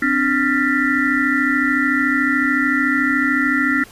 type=tone cluster; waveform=sine; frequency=258.2 / 291.9 / 1385 / 1780 / 1966 Hz; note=C4 / D4 / F6 / A6 / B6; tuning=-23 / -10 / -15 / +20 / -8 cents; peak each=-21 dBFS; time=0.02-3.84 s; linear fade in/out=5 ms; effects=pink hiss -43 dBFS RMS until 3.91 s + resampled to 32000 Hz